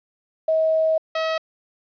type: tone pair in turn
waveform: sine / sawtooth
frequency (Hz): 638 / 641.6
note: D#5 / E5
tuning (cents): +43 / -47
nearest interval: unison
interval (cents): 10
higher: second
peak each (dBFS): -16 / -17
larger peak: first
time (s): 0.48-0.98 / 1.15-1.38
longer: first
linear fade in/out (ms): 5
effects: resampled to 11025 Hz + 9-bit